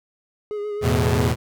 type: tone with vibrato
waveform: triangle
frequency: 416 Hz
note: G#4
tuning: 3 cents sharp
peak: -23 dBFS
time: 0.51-1.28 s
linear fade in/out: 0 ms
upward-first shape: sine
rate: 7.6 Hz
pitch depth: 28 cents each way
type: chord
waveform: sawtooth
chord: E suspended fourth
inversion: none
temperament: equal with one note detuned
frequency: 82.41 / 110 / 125.48 Hz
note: E2 / A2 / B2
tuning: 0 / 0 / +28 cents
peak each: -18 dBFS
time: 0.81-1.36 s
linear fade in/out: 50 ms
effects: none

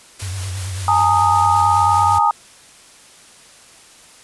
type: noise with tremolo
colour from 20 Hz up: white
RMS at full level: -30 dBFS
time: 0.19-2.19 s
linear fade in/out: 10 ms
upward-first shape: triangle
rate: 5.2 Hz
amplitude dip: 30%
type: tone with vibrato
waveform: sine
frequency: 94.1 Hz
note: F#2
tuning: 30 cents sharp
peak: -23 dBFS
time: 0.22-2.19 s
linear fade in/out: 5 ms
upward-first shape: sine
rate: 9.1 Hz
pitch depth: 76 cents each way
type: chord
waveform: sine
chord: Ab suspended second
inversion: none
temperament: equal with one note detuned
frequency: 830.6 / 909.5 / 1244.5 Hz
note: Ab5 / Bb5 / Eb6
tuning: 0 / -43 / 0 cents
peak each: -16 dBFS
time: 0.88-2.31 s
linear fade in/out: 2 ms
effects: white hiss -45 dBFS RMS until 4.23 s + resampled to 24000 Hz

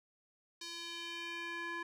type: tone with band-pass filter sweep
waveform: square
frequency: 340 Hz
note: F4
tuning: 46 cents flat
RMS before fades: -43 dBFS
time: 0.61-1.83 s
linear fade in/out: 5 ms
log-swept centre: 4700 to 1500 Hz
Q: 2
effects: none

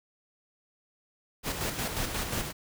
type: noise with tremolo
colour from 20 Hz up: pink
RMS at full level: -31 dBFS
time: 1.43-2.53 s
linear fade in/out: 50 ms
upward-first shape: square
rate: 5.6 Hz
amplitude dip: 45%
type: click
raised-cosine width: 5 ms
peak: -23 dBFS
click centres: 2.003 s
effects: none

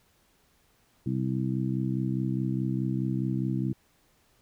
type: harmonic tone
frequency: 64.8 Hz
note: C2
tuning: 16 cents flat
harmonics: 2 / 3 / 4 / 5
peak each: -29 / -31 / -34 / -34 dBFS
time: 1.06-3.73 s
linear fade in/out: 5 ms
effects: pink hiss -66 dBFS RMS until 4.41 s

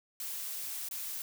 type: noise with dropouts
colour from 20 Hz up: blue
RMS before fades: -39 dBFS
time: 0.2-1.22 s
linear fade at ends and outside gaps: 1 ms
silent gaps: 0.887-0.911 s
effects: none

